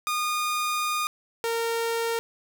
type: tone pair in turn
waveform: sawtooth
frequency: 1223 / 460.6 Hz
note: D#6 / A#4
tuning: -30 / -21 cents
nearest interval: octave + perfect fourth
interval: 1691 cents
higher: first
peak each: -21 dBFS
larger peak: neither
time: 0.07-1.07 / 1.44-2.19 s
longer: first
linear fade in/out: 0 ms
effects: none